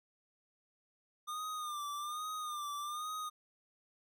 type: tone with vibrato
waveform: square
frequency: 1208 Hz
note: D6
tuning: 48 cents sharp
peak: -39 dBFS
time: 1.27-3.3 s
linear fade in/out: 20 ms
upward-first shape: sine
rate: 1.2 Hz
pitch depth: 65 cents each way
effects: none